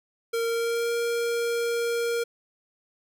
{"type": "tone with pitch glide", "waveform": "square", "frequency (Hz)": [461.3, 468.8], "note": ["A#4", "A#4"], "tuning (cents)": [-18, 10], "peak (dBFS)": -25, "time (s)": [0.33, 2.24], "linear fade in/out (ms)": 10, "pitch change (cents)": 28, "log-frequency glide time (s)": [0.46, 0.94], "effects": []}